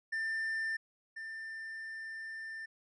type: tone pair in turn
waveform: triangle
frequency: 1789 / 1789 Hz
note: A6 / A6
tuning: +28 / +28 cents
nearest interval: unison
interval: 0 cents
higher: neither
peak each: -31 / -39 dBFS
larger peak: first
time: 0.12-0.77 / 1.16-2.66 s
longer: second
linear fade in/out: 10 ms
effects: resampled to 22050 Hz